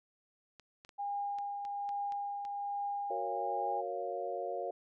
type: clicks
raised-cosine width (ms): 0.2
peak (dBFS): -35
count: 8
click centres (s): 0.597 / 0.849 / 0.892 / 1.386 / 1.651 / 1.891 / 2.122 / 2.451
type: tone with tremolo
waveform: sine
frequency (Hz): 810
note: G#5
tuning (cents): -43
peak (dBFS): -33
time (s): 0.98-3.82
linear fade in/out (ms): 20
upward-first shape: triangle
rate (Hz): 1.2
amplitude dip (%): 40
type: chord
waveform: sine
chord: Gb major seventh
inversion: none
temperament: equal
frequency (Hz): 370 / 466.2 / 554.4 / 698.5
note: Gb4 / Bb4 / Db5 / F5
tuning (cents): 0 / 0 / 0 / 0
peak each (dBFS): -43 / -41 / -40 / -39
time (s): 3.1-4.71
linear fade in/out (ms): 5
effects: none